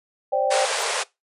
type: chord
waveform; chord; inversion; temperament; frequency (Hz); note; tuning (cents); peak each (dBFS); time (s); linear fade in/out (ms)
sine; C suspended second; none; equal with one note detuned; 528.4 / 587.3 / 784; C5 / D5 / G5; +17 / 0 / 0; -23; 0.32-0.66; 10
type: band-pass noise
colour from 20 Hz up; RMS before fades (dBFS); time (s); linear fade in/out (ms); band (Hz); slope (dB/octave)
pink; -25; 0.5-1.04; 20; 420 to 10000; 96
type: noise with exponential growth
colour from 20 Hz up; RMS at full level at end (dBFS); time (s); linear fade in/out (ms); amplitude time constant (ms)
violet; -31; 0.72-0.83; 5; 23
effects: noise-tail reverb RT60 0.2 s tail -21 dB re dry + resampled to 32000 Hz